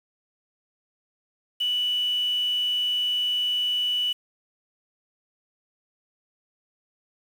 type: tone with quantisation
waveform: sine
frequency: 2960 Hz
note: F#7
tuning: in tune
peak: -22 dBFS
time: 1.6-4.13 s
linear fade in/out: 10 ms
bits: 7
effects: none